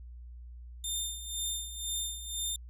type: tone with tremolo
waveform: 15% pulse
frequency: 3612 Hz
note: A7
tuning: 45 cents sharp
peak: -24 dBFS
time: 0.84-2.56 s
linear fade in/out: 2 ms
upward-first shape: sine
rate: 2 Hz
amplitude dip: 70%
effects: added 60 Hz sine -44 dBFS peak until 2.69 s + resampled to 32000 Hz